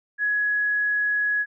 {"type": "tone", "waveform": "sine", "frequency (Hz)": 1678, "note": "G#6", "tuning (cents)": 17, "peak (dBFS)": -20, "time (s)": [0.18, 1.46], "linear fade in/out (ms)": 50, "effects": []}